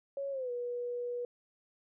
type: tone with pitch glide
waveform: sine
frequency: 554.4 to 485.4 Hz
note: C#5 to B4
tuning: 0 to -30 cents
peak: -34 dBFS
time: 0.17-1.25 s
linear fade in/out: 2 ms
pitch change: -230 cents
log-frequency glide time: 0.31-0.51 s
effects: none